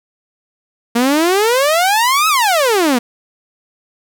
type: exponential two-way sweep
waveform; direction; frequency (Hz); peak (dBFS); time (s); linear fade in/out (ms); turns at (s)
sawtooth; up then down; 229.3 to 1311 to 229.3; -7; 0.95-2.99; 10; 2.28
effects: none